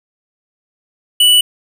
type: tone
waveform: square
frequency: 2960 Hz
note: F#7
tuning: in tune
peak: -7 dBFS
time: 1.2-1.41 s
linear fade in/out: 5 ms
effects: 8-bit